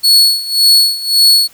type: tone with tremolo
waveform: 40% pulse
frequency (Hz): 4392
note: C#8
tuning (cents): -17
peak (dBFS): -3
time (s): 0.03-1.48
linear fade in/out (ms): 20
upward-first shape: sine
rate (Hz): 1.8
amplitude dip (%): 85
effects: white hiss -44 dBFS RMS until 1.53 s